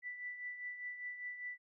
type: tone with tremolo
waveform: sine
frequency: 1975.5 Hz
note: B6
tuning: in tune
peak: -39 dBFS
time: 0.02-1.58 s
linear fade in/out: 50 ms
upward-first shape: triangle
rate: 5 Hz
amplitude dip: 65%
effects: none